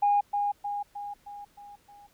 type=tone with echo; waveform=sine; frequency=817 Hz; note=G#5; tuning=29 cents flat; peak=-19 dBFS; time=0.02-0.21 s; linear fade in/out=10 ms; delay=310 ms; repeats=6; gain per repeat=-5 dB; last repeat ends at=2.07 s; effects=tanh soft clip ceiling -15 dBFS + pink hiss -64 dBFS RMS until 2.13 s